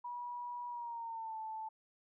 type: tone with pitch glide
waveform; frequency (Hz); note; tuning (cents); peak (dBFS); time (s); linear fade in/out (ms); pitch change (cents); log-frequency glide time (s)
sine; 969 to 878.4; B5 to A5; -33 to -3; -40; 0.04-1.69; 10; -170; 0.68-1.38
effects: none